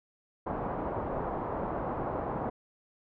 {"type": "low-pass noise", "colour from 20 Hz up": "white", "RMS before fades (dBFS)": -34, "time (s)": [0.46, 2.5], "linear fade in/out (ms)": 10, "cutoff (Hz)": 970, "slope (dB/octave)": 24, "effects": []}